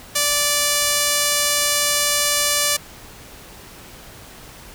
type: tone with band-pass filter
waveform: sawtooth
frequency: 584 Hz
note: D5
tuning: 10 cents flat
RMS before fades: -19 dBFS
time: 0.15-2.77 s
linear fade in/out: 10 ms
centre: 8600 Hz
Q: 0.68
effects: pink hiss -41 dBFS RMS until 4.74 s